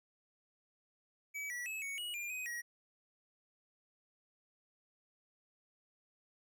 square tone with pitch steps, 2284 / 1944 / 2589 / 2227 / 2907 / 2398 / 2510 / 1902 Hz, D7 / B6 / E7 / C#7 / F#7 / D7 / D#7 / A#6, -49 / -28 / -32 / +7 / -31 / +36 / +15 / +34 cents, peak -40 dBFS, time 1.34-2.62 s, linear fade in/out 20 ms, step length 160 ms, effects none

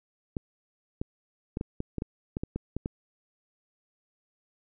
clicks, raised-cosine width 3 ms, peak -18 dBFS, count 12, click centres 0.368 / 1.015 / 1.571 / 1.611 / 1.804 / 1.983 / 2.021 / 2.369 / 2.435 / 2.56 / 2.766 / 2.859 s, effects none

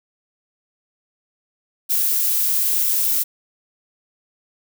violet noise, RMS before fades -19 dBFS, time 1.89-3.24 s, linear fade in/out 20 ms, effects none

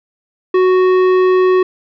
sine tone with tanh clipping, 370 Hz, F#4, in tune, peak -10 dBFS, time 0.54-1.63 s, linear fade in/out 5 ms, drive 13 dB, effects none

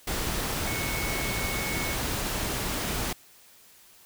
sine tone in noise, 2205 Hz, C#7, 10 cents flat, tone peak -34 dBFS, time 0.67-1.95 s, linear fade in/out 5 ms, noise pink, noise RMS -30 dBFS, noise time 0.07-3.13 s, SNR -7 dB, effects white hiss -55 dBFS RMS until 4.05 s

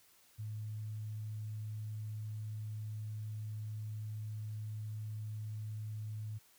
sine tone, 107.5 Hz, A2, 40 cents flat, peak -39 dBFS, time 0.38-6.39 s, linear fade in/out 20 ms, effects white hiss -66 dBFS RMS until 6.58 s

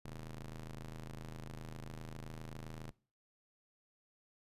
sawtooth ring-modulated tone, 79.7 Hz, D#2, 42 cents sharp, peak -38 dBFS, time 0.05-2.91 s, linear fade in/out 5 ms, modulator 53.6 Hz, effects noise-tail reverb RT60 0.4 s tail -22 dB re dry + resampled to 32000 Hz

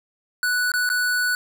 square tone with dropouts, 1480 Hz, F#6, in tune, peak -20 dBFS, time 0.43-1.35 s, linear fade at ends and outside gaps 1 ms, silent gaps 0.718-0.738 / 0.891-0.9 s, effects none

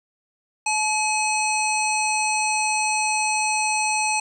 harmonic tone with a mistuned harmonic, 849 Hz, G#5, 38 cents sharp, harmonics 1 / 3 / 5 / 7 / 9 / 10, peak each -23 / -24 / -32 / -30 / -32 / -31 dBFS, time 0.66-4.2 s, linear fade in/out 5 ms, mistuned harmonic 1, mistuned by +24 cents, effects 9-bit

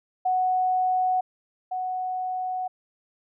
sine tone pair in turn, 740 / 740 Hz, F#5 / F#5, 0 / 0 cents, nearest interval unison, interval 0 cents, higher neither, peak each -20 / -26 dBFS, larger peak first, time 0.25-1.21 / 1.71-2.68 s, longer second, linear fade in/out 10 ms, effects none

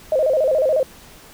sine tone with vibrato, 572 Hz, D5, 46 cents flat, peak -14 dBFS, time 0.12-0.83 s, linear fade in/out 2 ms, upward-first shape square, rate 14 Hz, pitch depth 150 cents each way, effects pink hiss -44 dBFS RMS until 1.33 s

